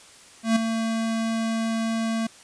square tone with ADSR envelope, 225.4 Hz, A3, 42 cents sharp, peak -16 dBFS, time 0.43-2.27 s, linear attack 130 ms, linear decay 8 ms, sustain -8 dB, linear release 6 ms, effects white hiss -49 dBFS RMS until 2.43 s + resampled to 22050 Hz

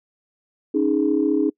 sine chord, C# suspended second, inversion none, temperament just, 277.2 / 311.8 / 415.8 Hz, C#4 / D#4 / G#4, 0 / +4 / +2 cents, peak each -21 / -19 / -22 dBFS, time 0.74-1.5 s, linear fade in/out 10 ms, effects noise-tail reverb RT60 0.1 s tail -25 dB re dry + tanh soft clip ceiling -7 dBFS

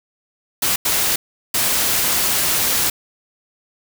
white noise bursts at uneven times, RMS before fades -18 dBFS, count 3, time 0.62-0.76 / 0.85-1.16 / 1.54-2.9 s, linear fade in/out 5 ms, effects none

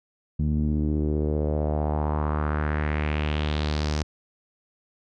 sawtooth tone with low-pass filter sweep, 75.4 Hz, D2, 46 cents sharp, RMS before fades -25 dBFS, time 0.39-4.03 s, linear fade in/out 5 ms, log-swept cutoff 190 to 5800 Hz, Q 2.8, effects none

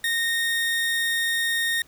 30% pulse tone, 1849 Hz, A#6, 15 cents flat, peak -19 dBFS, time 0.04-1.82 s, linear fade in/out 2 ms, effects pink hiss -55 dBFS RMS until 1.87 s

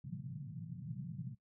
pink band-pass noise, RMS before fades -45 dBFS, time 0.04-1.35 s, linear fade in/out 5 ms, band 120 to 180 Hz, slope 48 dB/octave, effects noise-tail reverb RT60 0.1 s tail -18 dB re dry

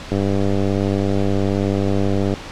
click train, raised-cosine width 2 ms, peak -7 dBFS, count 220, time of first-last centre 0.12-2.339 s, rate 98.7 Hz, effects pink hiss -33 dBFS RMS until 2.51 s + low-pass 5000 Hz 12 dB/octave

